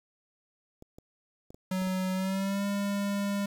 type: clicks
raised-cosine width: 2 ms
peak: -34 dBFS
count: 6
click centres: 0.824 / 0.985 / 1.505 / 1.545 / 1.819 / 1.872 s
type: tone with pitch glide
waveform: square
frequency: 186.5 to 201 Hz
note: F#3 to G3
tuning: +14 to +44 cents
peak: -29 dBFS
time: 1.71-3.46 s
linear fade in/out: 5 ms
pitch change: +130 cents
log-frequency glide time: 2.13-2.65 s
effects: 9-bit